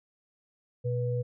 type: tone pair together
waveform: sine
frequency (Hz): 122.13 / 489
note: B2 / B4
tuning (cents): -19 / -17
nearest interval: 2 octaves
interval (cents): 2402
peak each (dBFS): -28 / -32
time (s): 0.84-1.23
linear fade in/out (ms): 20
effects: none